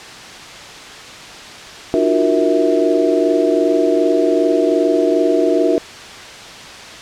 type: tone cluster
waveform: sine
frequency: 301.9 / 346.2 / 368.8 / 468.1 / 651 Hz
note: D4 / F4 / F#4 / A#4 / E5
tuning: +48 / -15 / -6 / +7 / -22 cents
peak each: -18 dBFS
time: 1.94-5.78 s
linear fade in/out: 0 ms
effects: white hiss -33 dBFS RMS until 7.01 s + low-pass 5000 Hz 12 dB/octave